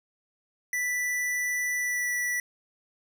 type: tone with pitch glide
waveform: square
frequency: 1975.5 to 1958.5 Hz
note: B6 to B6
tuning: 0 to -15 cents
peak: -27 dBFS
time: 0.73-2.4 s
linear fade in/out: 2 ms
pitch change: -15 cents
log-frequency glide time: 1.77-2.11 s
effects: none